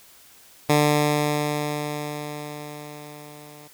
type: tone with level ramp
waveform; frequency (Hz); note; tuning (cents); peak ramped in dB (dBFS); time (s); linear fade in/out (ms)
10% pulse; 148.5; D3; +20; -7 to -36; 0.69-3.68; 10
effects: white hiss -51 dBFS RMS until 3.73 s